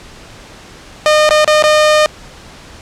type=tone with dropouts; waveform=sawtooth; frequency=610 Hz; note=D#5; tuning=34 cents flat; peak=-3 dBFS; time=1.06-2.06 s; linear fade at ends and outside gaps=0 ms; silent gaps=1.291-1.308 / 1.445-1.477 / 1.624-1.639 s; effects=pink hiss -36 dBFS RMS until 2.81 s + low-pass 7000 Hz 12 dB/octave